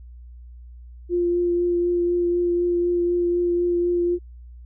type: tone with vibrato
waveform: sine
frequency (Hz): 349.3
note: F4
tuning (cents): 0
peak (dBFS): -18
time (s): 1.09-4.19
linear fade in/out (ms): 50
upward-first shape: triangle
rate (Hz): 4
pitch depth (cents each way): 14
effects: added 60 Hz sine -39 dBFS peak until 4.65 s